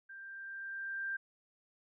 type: tone with level ramp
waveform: sine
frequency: 1582 Hz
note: G6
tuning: 15 cents sharp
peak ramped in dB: -47 to -34 dBFS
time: 0.09-1.17 s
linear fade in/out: 10 ms
effects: none